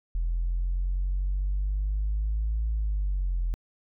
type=exponential two-way sweep; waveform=sine; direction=up then down; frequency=41.61 to 55 to 41.61 Hz; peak=-23 dBFS; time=0.15-3.54 s; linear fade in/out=0 ms; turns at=2.69 s; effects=tanh soft clip ceiling -21 dBFS